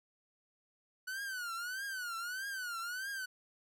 45% pulse tone with vibrato, 1480 Hz, F#6, in tune, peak -38 dBFS, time 1.07-3.26 s, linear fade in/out 10 ms, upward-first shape triangle, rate 1.6 Hz, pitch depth 180 cents each way, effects none

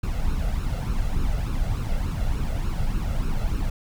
brown noise with flanger, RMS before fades -24 dBFS, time 0.03-3.7 s, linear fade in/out 5 ms, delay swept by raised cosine 0.73 to 1.51 ms, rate 3.4 Hz, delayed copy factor +0.65, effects none

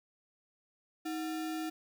sine tone with sample-and-hold, 316.6 Hz, D#4, 30 cents sharp, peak -34 dBFS, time 1.05-1.7 s, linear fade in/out 10 ms, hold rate 1050 Hz, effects none

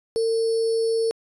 sine tone with sample-and-hold, 452.9 Hz, A#4, 50 cents flat, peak -19 dBFS, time 0.16-1.11 s, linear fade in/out 0 ms, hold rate 4900 Hz, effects resampled to 24000 Hz

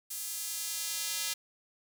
square tone with high-pass filter sweep, 185 Hz, F#3, in tune, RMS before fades -36 dBFS, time 0.1-1.34 s, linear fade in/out 10 ms, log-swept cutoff 8700 to 3700 Hz, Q 0.7, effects none

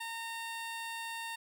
15% pulse tone, 916 Hz, A#5, 31 cents flat, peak -32 dBFS, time 0-1.36 s, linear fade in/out 10 ms, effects none

